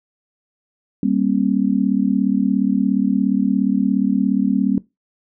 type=chord; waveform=sine; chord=G diminished; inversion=none; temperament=equal with one note detuned; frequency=196 / 233.1 / 270.2 Hz; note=G3 / Bb3 / Db4; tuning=0 / 0 / -44 cents; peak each=-19 dBFS; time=1.03-4.78 s; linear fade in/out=2 ms; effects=noise-tail reverb RT60 0.2 s tail -20 dB re dry